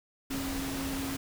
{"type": "tone in noise", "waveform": "sine", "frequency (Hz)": 271.4, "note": "C#4", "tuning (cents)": -36, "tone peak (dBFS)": -34, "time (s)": [0.3, 1.17], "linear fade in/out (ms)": 10, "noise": "pink", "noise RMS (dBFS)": -37, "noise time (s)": [0.3, 1.17], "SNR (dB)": 0, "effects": []}